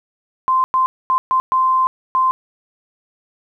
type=tone bursts at uneven times; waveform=sine; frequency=1040 Hz; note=C6; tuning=11 cents flat; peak=-12 dBFS; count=6; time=0.48-0.64 / 0.74-0.86 / 1.1-1.18 / 1.31-1.4 / 1.52-1.87 / 2.15-2.31 s; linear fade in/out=0 ms; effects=9-bit